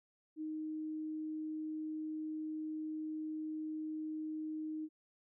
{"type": "tone", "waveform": "sine", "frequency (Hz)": 311.1, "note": "D#4", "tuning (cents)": 0, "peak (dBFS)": -38, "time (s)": [0.36, 4.89], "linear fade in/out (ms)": 50, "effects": []}